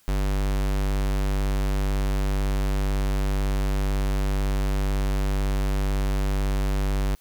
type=tone; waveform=square; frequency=49 Hz; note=G1; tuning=in tune; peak=-22 dBFS; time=0.08-7.15 s; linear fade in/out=0 ms; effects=white hiss -60 dBFS RMS until 7.2 s

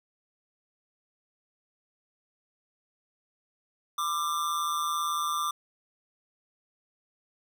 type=tone with amplitude modulation; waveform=square; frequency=1185 Hz; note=D6; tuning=15 cents sharp; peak=-25 dBFS; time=3.98-5.51 s; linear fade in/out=5 ms; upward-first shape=sine; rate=158 Hz; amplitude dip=65%; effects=none

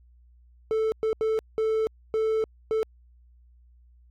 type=tone bursts at uneven times; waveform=triangle; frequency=440 Hz; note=A4; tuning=in tune; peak=-20 dBFS; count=6; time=0.71-0.92 / 1.03-1.13 / 1.21-1.39 / 1.58-1.87 / 2.14-2.44 / 2.71-2.83 s; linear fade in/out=0 ms; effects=added 60 Hz sine -53 dBFS peak until 4.1 s + AAC 48 kbps

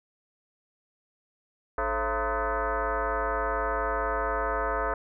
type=tone with frequency modulation; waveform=sine; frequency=295.1 Hz; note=D4; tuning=8 cents sharp; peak=-25 dBFS; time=1.78-4.94 s; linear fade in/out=2 ms; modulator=243 Hz; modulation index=5.2; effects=none

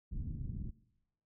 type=low-pass noise; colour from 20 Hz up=pink; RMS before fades=-40 dBFS; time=0.11-0.71 s; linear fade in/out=20 ms; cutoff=210 Hz; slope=24 dB/octave; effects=noise-tail reverb RT60 0.9 s tail -20 dB re dry

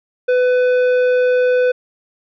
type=tone with tanh clipping; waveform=triangle; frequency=500 Hz; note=B4; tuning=21 cents sharp; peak=-13 dBFS; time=0.28-1.72 s; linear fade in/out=10 ms; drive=14 dB; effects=none

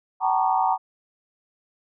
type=tone cluster; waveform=sine; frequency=760 / 882 / 943 / 1111 / 1202 Hz; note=F#5 / A5 / A#5 / C#6 / D6; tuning=+46 / +4 / +20 / +4 / +40 cents; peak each=-22 / -25 / -24 / -29 / -31 dBFS; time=0.2-0.78 s; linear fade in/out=50 ms; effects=none

